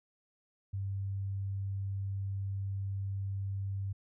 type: tone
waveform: sine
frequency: 98 Hz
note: G2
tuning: in tune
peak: -33 dBFS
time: 0.73-3.93 s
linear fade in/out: 10 ms
effects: none